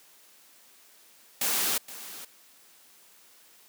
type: noise with echo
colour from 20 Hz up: white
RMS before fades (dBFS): -27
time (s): 1.41-1.78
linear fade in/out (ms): 5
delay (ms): 470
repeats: 1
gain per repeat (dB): -15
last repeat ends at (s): 2.25
effects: white hiss -57 dBFS RMS until 3.68 s + high-pass 200 Hz 12 dB/octave